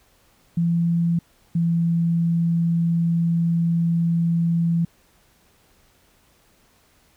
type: tone pair in turn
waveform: sine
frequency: 169.3 / 168.13 Hz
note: E3 / E3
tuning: +46 / +34 cents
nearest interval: unison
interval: 12 cents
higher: first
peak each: -17 dBFS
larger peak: neither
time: 0.57-1.19 / 1.55-4.85 s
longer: second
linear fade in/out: 5 ms
effects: pink hiss -59 dBFS RMS until 7.16 s